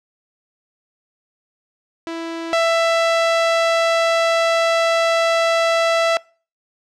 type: tone pair in turn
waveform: sawtooth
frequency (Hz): 331 / 664.1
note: E4 / E5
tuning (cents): +7 / +13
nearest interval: octave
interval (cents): 1206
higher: second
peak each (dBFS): -21 / -10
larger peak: second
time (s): 2.07-2.53 / 2.53-6.17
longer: second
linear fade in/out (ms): 0
effects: noise-tail reverb RT60 0.4 s tail -25 dB re dry + low-pass 5000 Hz 12 dB/octave